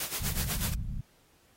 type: noise with tremolo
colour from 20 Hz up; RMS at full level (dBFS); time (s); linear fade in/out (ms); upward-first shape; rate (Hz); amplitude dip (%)
white; -32; 0-0.74; 2; sine; 8.1; 75
type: low-pass noise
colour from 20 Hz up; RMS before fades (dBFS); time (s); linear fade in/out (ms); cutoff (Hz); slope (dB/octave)
pink; -34; 0.2-1.01; 5; 200; 48
effects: pink hiss -65 dBFS RMS until 1.56 s + AAC 48 kbps